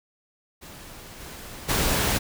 pink noise with level steps, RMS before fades -43 / -40 / -23 dBFS, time 0.61-2.19 s, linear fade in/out 20 ms, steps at 1.19 / 1.68 s, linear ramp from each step 20 ms, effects none

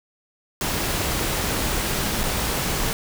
pink noise with dropouts, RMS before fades -24 dBFS, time 0.61-2.93 s, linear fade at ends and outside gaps 1 ms, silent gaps 2.233-2.237 s, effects none

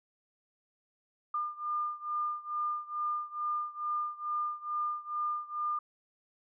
sine beating tone pair, 1204 / 1206.3 Hz, D6 / D6, +43 / +46 cents, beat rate 2.3 Hz, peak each -34 / -36 dBFS, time 1.34-5.79 s, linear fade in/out 5 ms, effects none

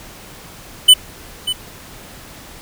square tone with echo, 3000 Hz, F#7, 23 cents sharp, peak -3 dBFS, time 0.88-0.94 s, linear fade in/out 10 ms, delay 590 ms, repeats 1, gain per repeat -14 dB, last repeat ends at 1.53 s, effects pink hiss -38 dBFS RMS until 2.61 s

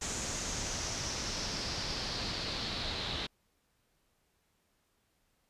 pink noise with low-pass filter sweep, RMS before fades -37 dBFS, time 0.01-3.27 s, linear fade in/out 10 ms, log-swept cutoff 7100 to 3800 Hz, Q 4.3, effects pink hiss -75 dBFS RMS until 5.49 s + resampled to 32000 Hz

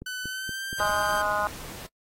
click train, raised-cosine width 3 ms, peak -25 dBFS, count 4, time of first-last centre 0.02-0.729 s, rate 4.23 Hz
sawtooth tone with pitch glide, 1505 to 1576.2 Hz, F#6 to G6, +29 to +9 cents, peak -28 dBFS, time 0.06-1.22 s, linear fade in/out 5 ms, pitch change +80 cents, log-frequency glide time 0.24-0.64 s
pink noise, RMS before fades -41 dBFS, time 0.78-1.87 s, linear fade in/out 10 ms
harmonic tone, 207.7 Hz, G#3, in tune, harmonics 3 / 4 / 5 / 6 / 7, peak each -30 / -30 / -30 / -30 / -30 dBFS, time 0.8-1.47 s, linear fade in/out 0 ms
effects noise-tail reverb RT60 0.1 s tail -26 dB re dry + AAC 48 kbps

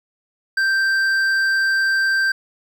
triangle tone with hard clipping, 1568 Hz, G6, in tune, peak -17 dBFS, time 0.57-2.32 s, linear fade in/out 5 ms, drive 10 dB, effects none

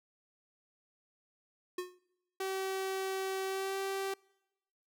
square tone with exponential decay, 361.9 Hz, F#4, 38 cents flat, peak -33 dBFS, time 1.78-1.99 s, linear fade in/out 5 ms, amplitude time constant 44 ms
sawtooth tone with pitch glide, 382.9 to 388.7 Hz, G4 to G4, -41 to -15 cents, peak -30 dBFS, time 2.4-4.14 s, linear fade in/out 5 ms, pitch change +26 cents, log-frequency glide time 3.45-3.78 s
effects noise-tail reverb RT60 1.0 s tail -26 dB re dry

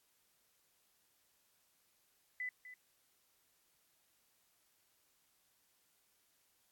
sine tone with echo, 2000 Hz, B6, 21 cents sharp, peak -38 dBFS, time 2.4-2.49 s, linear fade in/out 2 ms, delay 250 ms, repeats 1, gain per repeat -12 dB, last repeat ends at 2.74 s, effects white hiss -75 dBFS RMS until 6.71 s + AAC 64 kbps

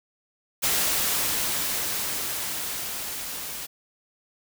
white noise with level ramp, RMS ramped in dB -23 to -35 dBFS, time 0.62-3.67 s, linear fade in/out 20 ms, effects none

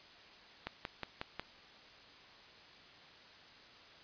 click train, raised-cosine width 0.3 ms, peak -22 dBFS, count 5, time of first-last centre 0.67-1.396 s, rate 5.51 Hz, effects white hiss -57 dBFS RMS until 4.03 s + resampled to 11025 Hz

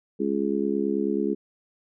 harmonic tone, 69.3 Hz, C#2, in tune, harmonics 3 / 4 / 5 / 6, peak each -28 / -28 / -28 / -28 dBFS, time 0.19-1.35 s, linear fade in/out 20 ms, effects none

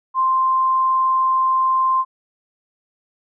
sine tone, 1046.5 Hz, C6, in tune, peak -14 dBFS, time 0.14-2.05 s, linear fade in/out 50 ms, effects none

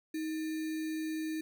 sine tone with sample-and-hold, 315.3 Hz, D#4, 23 cents sharp, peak -33 dBFS, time 0.14-1.41 s, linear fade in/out 5 ms, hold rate 2100 Hz, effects none

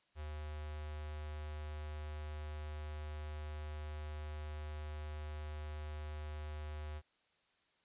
square tone with notch filter, 75.7 Hz, D#2, 47 cents flat, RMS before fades -44 dBFS, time 0.15-7.02 s, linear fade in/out 50 ms, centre 250 Hz, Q 1.1, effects white hiss -75 dBFS RMS until 7.84 s + resampled to 8000 Hz

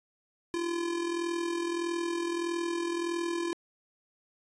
square tone with amplitude modulation, 341.4 Hz, F4, 39 cents flat, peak -28 dBFS, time 0.54-3.53 s, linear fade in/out 0 ms, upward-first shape sine, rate 41.6 Hz, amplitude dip 55%, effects resampled to 22050 Hz

